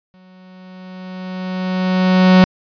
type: tone with exponential growth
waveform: 45% pulse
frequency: 185 Hz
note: F#3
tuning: in tune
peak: -5 dBFS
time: 0.14-2.44 s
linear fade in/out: 0 ms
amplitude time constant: 500 ms
effects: resampled to 11025 Hz